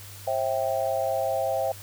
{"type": "chord", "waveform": "sine", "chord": "C major", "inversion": "none", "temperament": "equal with one note detuned", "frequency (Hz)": [534.2, 659.3, 784], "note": ["C5", "E5", "G5"], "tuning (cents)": [36, 0, 0], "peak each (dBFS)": [-28, -27, -29], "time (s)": [0.27, 1.72], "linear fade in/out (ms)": 5, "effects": ["added 99 Hz sine -44 dBFS peak until 1.82 s", "white hiss -45 dBFS RMS until 1.82 s"]}